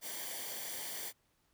white noise with comb filter, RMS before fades -42 dBFS, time 0.01-1.13 s, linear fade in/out 50 ms, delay 0.76 ms, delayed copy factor -0.65, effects pink hiss -75 dBFS RMS until 1.53 s

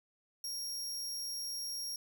sawtooth tone, 5588 Hz, F8, in tune, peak -35 dBFS, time 0.44-1.96 s, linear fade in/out 2 ms, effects 12-bit

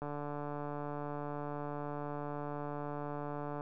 click train, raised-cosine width 1 ms, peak -27 dBFS, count 525, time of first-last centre 0.02-3.609 s, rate 146 Hz, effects none

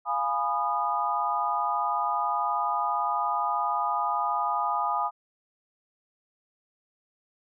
sine chord, F half-diminished seventh, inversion none, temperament equal with one note detuned, 698.5 / 830.6 / 987.8 / 1228.8 Hz, F5 / Ab5 / Cb6 / Eb6, 0 / 0 / 0 / -22 cents, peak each -33 / -29 / -31 / -28 dBFS, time 0.05-5.11 s, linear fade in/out 50 ms, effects none

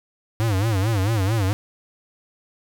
square tone with vibrato, 103.83 Hz, G#2, in tune, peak -19 dBFS, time 0.4-1.53 s, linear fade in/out 0 ms, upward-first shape sine, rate 4.5 Hz, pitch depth 190 cents each way, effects none

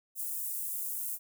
white high-pass noise, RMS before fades -36 dBFS, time 0.15-1.19 s, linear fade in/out 50 ms, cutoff 8800 Hz, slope 24 dB/octave, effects none

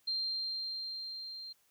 sine tone with level ramp, 4175 Hz, C8, 5 cents flat, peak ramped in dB -31 to -43 dBFS, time 0.07-1.53 s, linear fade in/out 10 ms, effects white hiss -71 dBFS RMS until 1.7 s

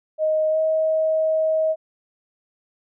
sine tone with pitch glide, 624 to 633.4 Hz, D#5 to D#5, +5 to +31 cents, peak -17 dBFS, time 0.18-1.76 s, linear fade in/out 50 ms, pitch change +26 cents, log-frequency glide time 0.5-0.58 s, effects none

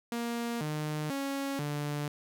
sawtooth tone with pitch steps, 235.2 / 152.1 / 276 / 146.8 Hz, A#3 / D#3 / C#4 / D3, +16 / -39 / -7 / 0 cents, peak -28 dBFS, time 0.12-2.08 s, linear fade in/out 2 ms, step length 490 ms, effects none

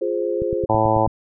sine chord, F minor, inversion none, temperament equal, 349.2 / 415.3 / 523.3 Hz, F4 / Ab4 / C5, 0 / 0 / 0 cents, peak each -24 dBFS, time 0.01-0.66 s, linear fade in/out 10 ms
click train, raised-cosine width 5 ms, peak -16 dBFS, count 7, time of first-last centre 0.42-1.075 s, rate 9.16 Hz
harmonic tone, 110 Hz, A2, in tune, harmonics 1 / 2 / 3 / 4 / 5 / 6 / 7 / 8 / 9, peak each -24 / -29 / -24 / -28 / -21 / -25 / -22 / -21 / -26 dBFS, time 0.69-1.07 s, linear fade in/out 10 ms
effects none

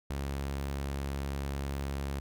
sawtooth tone, 69.3 Hz, C#2, in tune, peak -29 dBFS, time 0.1-2.2 s, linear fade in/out 5 ms, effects none

